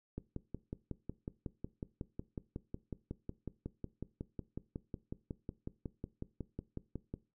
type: click train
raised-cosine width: 3 ms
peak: -27 dBFS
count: 39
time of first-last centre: 0.18-7.14 s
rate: 5.46 Hz
effects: noise-tail reverb RT60 0.3 s tail -19 dB re dry